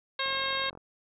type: harmonic tone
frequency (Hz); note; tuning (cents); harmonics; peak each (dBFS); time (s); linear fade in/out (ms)
538; C5; +48; 1 / 2 / 3 / 4 / 5 / 6 / 7 / 8; -38 / -34 / -35 / -37 / -39 / -39 / -35 / -40; 0.19-0.7; 5
type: click train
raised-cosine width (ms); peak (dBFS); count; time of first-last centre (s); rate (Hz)
1; -33; 24; 0.26-0.775; 44.7
effects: none